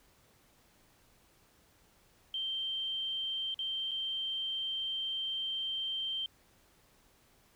sine tone with dropouts, 3138 Hz, G7, 1 cent sharp, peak -33 dBFS, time 2.34-6.26 s, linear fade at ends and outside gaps 2 ms, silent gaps 3.543-3.59 / 3.911-3.915 s, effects pink hiss -66 dBFS RMS until 7.55 s

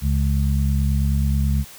harmonic tone, 69.3 Hz, C#2, in tune, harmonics 1 / 2 / 3, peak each -18 / -22 / -26 dBFS, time 0.01-1.65 s, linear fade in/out 50 ms, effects white hiss -42 dBFS RMS until 1.78 s

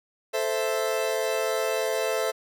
40% pulse chord, A minor, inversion none, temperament equal, 440 / 523.3 / 659.3 Hz, A4 / C5 / E5, 0 / 0 / 0 cents, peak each -28 dBFS, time 0.33-2.32 s, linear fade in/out 20 ms, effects none

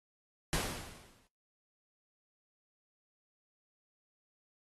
pink noise with exponential decay, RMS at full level -32 dBFS, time 0.53-1.27 s, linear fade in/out 0 ms, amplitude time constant 160 ms, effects noise-tail reverb RT60 0.4 s tail -25 dB re dry + AAC 32 kbps

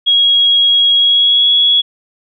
sine tone with pitch glide, 3303 to 3355 Hz, G#7 to G#7, -10 to +17 cents, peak -7 dBFS, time 0.06-1.82 s, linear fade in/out 20 ms, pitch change +27 cents, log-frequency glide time 0.96-1.5 s, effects none

